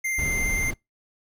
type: tone with vibrato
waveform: square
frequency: 2093 Hz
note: C7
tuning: in tune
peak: -25 dBFS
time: 0.04-0.71 s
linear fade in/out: 10 ms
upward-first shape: triangle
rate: 19 Hz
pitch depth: 16 cents each way
type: noise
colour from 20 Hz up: brown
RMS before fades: -29 dBFS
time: 0.18-0.74 s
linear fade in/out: 10 ms
effects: noise-tail reverb RT60 0.2 s tail -25 dB re dry